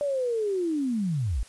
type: linear sweep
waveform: sine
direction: down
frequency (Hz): 587.3 to 43.65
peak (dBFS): -24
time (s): 0.01-1.43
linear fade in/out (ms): 0
effects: white hiss -52 dBFS RMS until 1.48 s + resampled to 24000 Hz